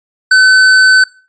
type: tone with hard clipping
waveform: sine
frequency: 1519 Hz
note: F#6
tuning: 45 cents sharp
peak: -5 dBFS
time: 0.31-1.04 s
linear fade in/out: 5 ms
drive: 18 dB
effects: noise-tail reverb RT60 0.4 s tail -21 dB re dry + resampled to 16000 Hz